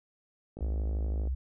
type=click train; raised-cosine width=2 ms; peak=-29 dBFS; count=38; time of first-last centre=0.57-1.273 s; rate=52.6 Hz
type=tone; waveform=sine; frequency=65.1 Hz; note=C2; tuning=8 cents flat; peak=-28 dBFS; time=0.61-1.35 s; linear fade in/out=10 ms
effects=none